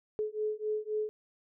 sine beating tone pair, 425.8 / 429.6 Hz, G#4 / A4, +43 / -41 cents, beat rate 3.8 Hz, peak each -34 / -34 dBFS, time 0.19-1.09 s, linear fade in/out 0 ms, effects none

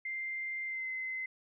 sine tone with pitch glide, 2093 to 2055 Hz, C7 to C7, 0 to -32 cents, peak -35 dBFS, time 0.05-1.26 s, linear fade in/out 5 ms, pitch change -32 cents, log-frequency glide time 0.65-0.89 s, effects none

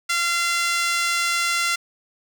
5% pulse tone with high-pass filter, 687 Hz, F5, 29 cents flat, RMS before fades -22 dBFS, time 0.09-1.76 s, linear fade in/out 10 ms, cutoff 1600 Hz, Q 5.9, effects none

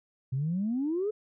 sine exponential sweep, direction up, 125.1 to 440 Hz, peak -26 dBFS, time 0.32-1.11 s, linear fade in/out 10 ms, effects tanh soft clip ceiling -22 dBFS

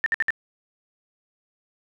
sine tone bursts, 1795 Hz, A6, 34 cents sharp, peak -18 dBFS, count 4, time 0.04-0.305 s, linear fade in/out 0 ms, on 22 ms, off 59 ms, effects none

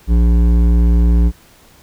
sine tone with hard clipping, 58.2 Hz, A#1, 2 cents flat, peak -10 dBFS, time 0.07-1.32 s, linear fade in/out 50 ms, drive 11 dB, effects pink hiss -47 dBFS RMS until 1.82 s

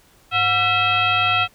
sine tone with frequency modulation, 1975.5 Hz, B6, in tune, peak -15 dBFS, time 0.31-1.48 s, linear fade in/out 50 ms, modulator 624 Hz, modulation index 2.1, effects pink hiss -54 dBFS RMS until 1.54 s

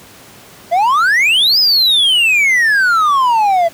triangle exponential two-way sweep, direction up then down, 655 to 5150 to 655 Hz, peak -7 dBFS, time 0.71-3.69 s, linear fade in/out 20 ms, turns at 1.59 s, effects pink hiss -39 dBFS RMS until 3.73 s + high-pass 100 Hz 12 dB/octave

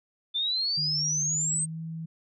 sine exponential sweep, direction up, 3520 to 8450 Hz, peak -25 dBFS, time 0.34-1.66 s, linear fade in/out 20 ms
sine tone with pitch glide, 151.6 to 162.48 Hz, D#3 to E3, -45 to -25 cents, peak -33 dBFS, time 0.77-2.06 s, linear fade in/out 10 ms, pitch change +120 cents, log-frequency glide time 1.24-1.8 s
effects none

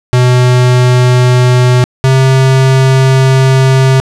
square tone pair in turn, 125 / 132.43 Hz, B2 / C3, +21 / +21 cents, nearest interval minor second, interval 100 cents, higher second, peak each -5 dBFS, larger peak neither, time 0.13-1.84 / 2.04-4 s, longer second, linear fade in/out 0 ms, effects low-pass 8000 Hz 12 dB/octave

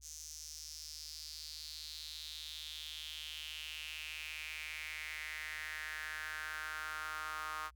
sawtooth tone with high-pass filter sweep, 154.9 Hz, D#3, 7 cents flat, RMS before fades -45 dBFS, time 0.01-7.71 s, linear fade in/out 50 ms, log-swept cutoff 6300 to 1200 Hz, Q 4.7, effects added 60 Hz sine -60 dBFS peak until 7.75 s

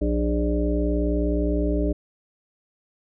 harmonic tone with a mistuned harmonic, 59.5 Hz, A#1, 36 cents sharp, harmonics 1 / 3 / 5 / 7 / 9 / 10, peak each -23 / -30 / -25 / -29 / -39 / -30 dBFS, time 0.01-1.93 s, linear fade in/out 10 ms, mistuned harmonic 7, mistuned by -35 cents, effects none

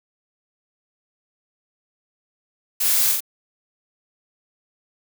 blue noise with echo, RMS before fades -21 dBFS, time 2.8-3.12 s, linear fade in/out 10 ms, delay 43 ms, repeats 2, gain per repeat -2 dB, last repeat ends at 3.206 s, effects none

